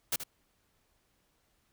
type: noise with echo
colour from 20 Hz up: white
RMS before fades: -30 dBFS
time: 0.12-0.16 s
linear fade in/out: 5 ms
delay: 77 ms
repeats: 1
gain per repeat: -10 dB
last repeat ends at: 0.237 s
effects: pink hiss -73 dBFS RMS until 1.72 s